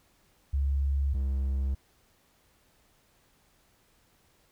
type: tone pair in turn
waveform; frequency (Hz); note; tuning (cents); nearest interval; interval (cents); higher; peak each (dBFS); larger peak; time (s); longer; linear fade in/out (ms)
sine / triangle; 69.3 / 67.29; C#2 / C2; 0 / +49; minor second; 51; first; -24; neither; 0.53-1.14 / 1.14-1.75; neither; 10
effects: pink hiss -66 dBFS RMS until 4.51 s